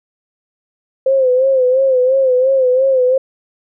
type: tone with vibrato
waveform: sine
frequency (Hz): 520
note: C5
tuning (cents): -11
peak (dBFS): -9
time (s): 1.06-3.18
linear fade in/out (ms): 5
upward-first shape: sine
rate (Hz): 2.9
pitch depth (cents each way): 69
effects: none